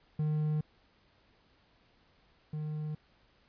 triangle tone pair in turn, 152.7 / 152.7 Hz, D#3 / D#3, -32 / -32 cents, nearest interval unison, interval 0 cents, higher neither, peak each -26 / -32 dBFS, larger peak first, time 0.19-0.61 / 2.53-2.95 s, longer neither, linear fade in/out 5 ms, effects pink hiss -67 dBFS RMS until 3.48 s + resampled to 11025 Hz

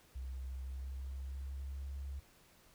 sine tone with pitch glide, 64.6 to 68.84 Hz, C2 to C#2, -21 to -11 cents, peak -40 dBFS, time 0.15-2.2 s, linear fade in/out 10 ms, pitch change +110 cents, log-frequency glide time 0.28-1.89 s, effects pink hiss -65 dBFS RMS until 2.74 s

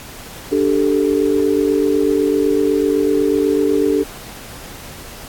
sine chord, D suspended fourth, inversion none, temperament equal, 293.7 / 392 / 440 Hz, D4 / G4 / A4, 0 / 0 / 0 cents, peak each -17 dBFS, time 0.51-4.04 s, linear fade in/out 20 ms, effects pink hiss -35 dBFS RMS until 5.28 s + AAC 64 kbps

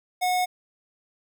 square tone, 729 Hz, F#5, 26 cents flat, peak -22 dBFS, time 0.21-0.46 s, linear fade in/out 20 ms, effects none

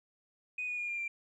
sine tone with pitch steps, 2489 / 2458 / 2427 / 2396 / 2366 Hz, D#7 / D#7 / D#7 / D7 / D7, 0 / -22 / -44 / +34 / +12 cents, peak -33 dBFS, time 0.58-1.08 s, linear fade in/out 5 ms, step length 100 ms, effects tanh soft clip ceiling -29 dBFS

